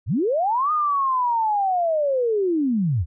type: linear two-way sweep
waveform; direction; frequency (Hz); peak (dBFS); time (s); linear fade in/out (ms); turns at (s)
sine; up then down; 68.3 to 1244.5 to 68.3; -18; 0.06-3.06; 50; 0.72
effects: none